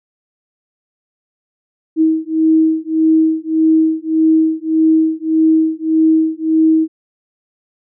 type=beating tone pair; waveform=sine; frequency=317.8 / 319.5 Hz; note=D#4 / D#4; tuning=+37 / +46 cents; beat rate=1.7 Hz; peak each=-13 dBFS; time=1.96-6.88 s; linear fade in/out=50 ms; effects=none